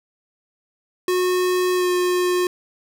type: tone with pitch glide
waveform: square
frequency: 364.1 to 359.7 Hz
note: F#4 to F#4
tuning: -28 to -49 cents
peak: -18 dBFS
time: 1.08-2.47 s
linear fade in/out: 2 ms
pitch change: -21 cents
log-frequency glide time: 1.76-1.87 s
effects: none